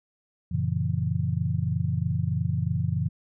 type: chord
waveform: sine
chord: F# dominant seventh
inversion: none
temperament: just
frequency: 92.5 / 115.62 / 138.75 / 166.5 Hz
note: F#2 / A#2 / C#3 / E3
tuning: 0 / -14 / +2 / +18 cents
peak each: -29 dBFS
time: 0.51-3.09 s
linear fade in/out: 10 ms
effects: none